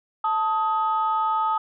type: tone pair together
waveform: sine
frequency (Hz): 880 / 1260.1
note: A5 / D#6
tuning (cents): 0 / +22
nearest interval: tritone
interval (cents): 622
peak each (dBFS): -22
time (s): 0.24-1.58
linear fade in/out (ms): 5
effects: tanh soft clip ceiling -14 dBFS